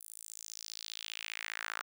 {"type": "tone with high-pass filter sweep", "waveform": "sawtooth", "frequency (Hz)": 55, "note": "A1", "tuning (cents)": 0, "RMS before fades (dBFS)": -44, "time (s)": [0, 1.82], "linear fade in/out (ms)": 10, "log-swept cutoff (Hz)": [11000, 1300], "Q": 2.7, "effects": []}